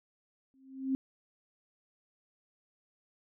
sine tone with exponential growth, 265.9 Hz, C4, 28 cents sharp, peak -25 dBFS, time 0.54-0.95 s, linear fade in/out 0 ms, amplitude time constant 89 ms, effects none

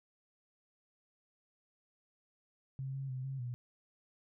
sine tone with pitch steps, 134 / 135.8 / 129.1 / 134.7 / 122.4 Hz, C3 / C#3 / C3 / C#3 / B2, +42 / -35 / -23 / -49 / -15 cents, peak -37 dBFS, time 2.79-3.54 s, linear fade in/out 0 ms, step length 150 ms, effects none

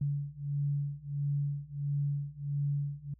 sine beating tone pair, 142.2 / 143.7 Hz, C#3 / D3, +45 / -37 cents, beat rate 1.5 Hz, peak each -34 / -33 dBFS, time 0.01-3.14 s, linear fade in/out 5 ms, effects added 60 Hz sine -59 dBFS peak until 3.19 s

